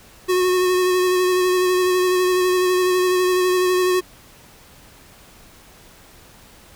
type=tone with vibrato; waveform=square; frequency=365.5 Hz; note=F#4; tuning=21 cents flat; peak=-16 dBFS; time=0.28-4.01 s; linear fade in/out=20 ms; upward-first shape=sine; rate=12 Hz; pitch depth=19 cents each way; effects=pink hiss -47 dBFS RMS until 6.75 s